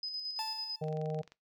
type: tone with tremolo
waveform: sine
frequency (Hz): 5030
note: D#8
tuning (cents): +18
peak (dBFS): -35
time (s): 0.03-0.76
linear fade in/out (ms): 2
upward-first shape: square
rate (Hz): 9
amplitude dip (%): 40
type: tone with exponential decay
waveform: 45% pulse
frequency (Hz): 880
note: A5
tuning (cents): 0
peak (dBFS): -35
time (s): 0.39-0.99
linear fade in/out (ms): 1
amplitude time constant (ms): 130
type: harmonic tone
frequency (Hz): 155.1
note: D#3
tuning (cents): -5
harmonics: 1 / 3 / 4 / 5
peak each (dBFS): -35 / -37 / -41 / -44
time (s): 0.81-1.22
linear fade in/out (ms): 10
type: click train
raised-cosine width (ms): 0.2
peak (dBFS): -36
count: 12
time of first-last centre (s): 0.84-1.32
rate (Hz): 22.9
effects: noise-tail reverb RT60 0.2 s tail -21 dB re dry